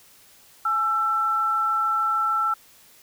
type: tone pair together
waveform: sine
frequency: 842 / 1336.6 Hz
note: G#5 / E6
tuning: +24 / +24 cents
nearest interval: minor sixth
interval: 800 cents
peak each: -31 / -20 dBFS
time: 0.65-2.54 s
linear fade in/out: 5 ms
effects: white hiss -53 dBFS RMS until 3.02 s